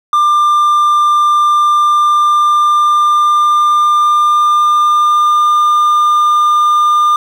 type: tone with pitch glide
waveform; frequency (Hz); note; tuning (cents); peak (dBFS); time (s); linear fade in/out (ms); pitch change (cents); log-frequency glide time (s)
triangle; 1193 to 1203.4; D6 to D6; +27 to +42; -5; 0.13-7.16; 2; +15; 1.69-5.48
effects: 7-bit